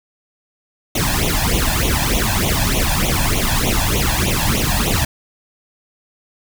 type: noise with flanger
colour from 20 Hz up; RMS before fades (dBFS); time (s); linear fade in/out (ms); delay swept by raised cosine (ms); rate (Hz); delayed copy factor
pink; -17; 0.95-5.05; 5; 0.3 to 1.21; 3.3; +0.9
effects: none